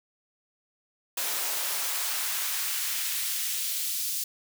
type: noise with high-pass filter sweep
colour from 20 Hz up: white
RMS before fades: -30 dBFS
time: 1.17-4.24 s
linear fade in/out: 5 ms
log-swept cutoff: 420 to 4400 Hz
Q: 0.82
effects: none